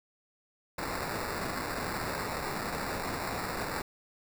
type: noise with sample-and-hold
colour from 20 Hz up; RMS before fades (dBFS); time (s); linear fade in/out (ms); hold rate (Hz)
white; -35; 0.78-3.82; 5; 3150
effects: none